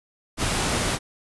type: noise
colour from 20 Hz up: pink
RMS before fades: -24 dBFS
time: 0.37-0.99 s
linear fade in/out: 50 ms
effects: resampled to 24000 Hz